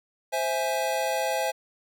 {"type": "chord", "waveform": "square", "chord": "C augmented", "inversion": "none", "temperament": "equal", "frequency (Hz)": [523.3, 659.3, 830.6], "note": ["C5", "E5", "G#5"], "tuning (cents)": [0, 0, 0], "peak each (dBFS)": -30, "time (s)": [0.32, 1.52], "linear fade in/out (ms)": 20, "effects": []}